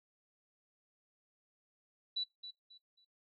sine tone with echo, 3951 Hz, B7, in tune, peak -33 dBFS, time 2.16-2.24 s, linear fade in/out 10 ms, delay 270 ms, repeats 3, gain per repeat -11 dB, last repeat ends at 3.05 s, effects noise-tail reverb RT60 0.2 s tail -21 dB re dry + AAC 64 kbps

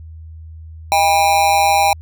square tone with amplitude modulation, 802 Hz, G5, 39 cents sharp, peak -8 dBFS, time 0.92-1.93 s, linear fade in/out 0 ms, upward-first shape sine, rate 172 Hz, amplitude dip 80%, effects added 80 Hz sine -32 dBFS peak until 2.01 s

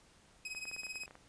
sawtooth tone with tremolo, 2534 Hz, D#7, 31 cents sharp, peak -35 dBFS, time 0.45-1.06 s, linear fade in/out 2 ms, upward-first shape sine, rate 18 Hz, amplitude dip 75%
clicks, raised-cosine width 0.5 ms, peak -37 dBFS, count 11, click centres 0.549 / 0.654 / 0.714 / 0.764 / 0.834 / 0.867 / 0.957 / 1.035 / 1.079 / 1.109 / 1.154 s
effects pink hiss -64 dBFS RMS until 1.28 s + resampled to 22050 Hz

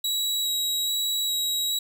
sawtooth tone with vibrato, 3867 Hz, B7, 37 cents flat, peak -21 dBFS, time 0.04-1.79 s, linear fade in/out 5 ms, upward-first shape square, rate 1.2 Hz, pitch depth 10 cents each way, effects none

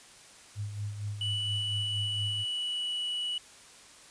sine tone with tremolo, 103.3 Hz, G#2, 9 cents flat, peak -31 dBFS, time 0.55-2.45 s, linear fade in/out 50 ms, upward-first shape sine, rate 4.3 Hz, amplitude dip 55%
triangle tone with pitch glide, 2960 to 2943 Hz, F#7 to F#7, 0 to -10 cents, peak -29 dBFS, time 1.21-3.38 s, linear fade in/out 2 ms, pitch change -10 cents, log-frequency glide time 1.43-3.13 s
effects white hiss -53 dBFS RMS until 4.1 s + resampled to 22050 Hz

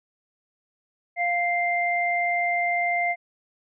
sine tone pair together, 698.5 / 2093 Hz, F5 / C7, 0 / 0 cents, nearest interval octave + perfect fifth, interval 1900 cents, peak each -24 dBFS, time 1.16-3.16 s, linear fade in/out 50 ms, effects none

